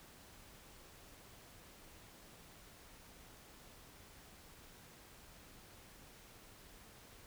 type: silence
effects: pink hiss -59 dBFS RMS until 7.26 s